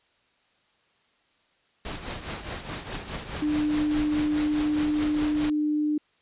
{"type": "noise with tremolo", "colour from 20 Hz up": "pink", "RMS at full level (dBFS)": -32, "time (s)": [1.85, 5.5], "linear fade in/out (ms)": 2, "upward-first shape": "triangle", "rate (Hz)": 4.8, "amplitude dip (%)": 70}
{"type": "tone", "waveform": "sine", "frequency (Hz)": 300.6, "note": "D4", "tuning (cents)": 40, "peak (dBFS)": -22, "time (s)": [3.42, 5.98], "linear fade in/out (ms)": 5}
{"effects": ["white hiss -66 dBFS RMS until 6.21 s", "resampled to 8000 Hz"]}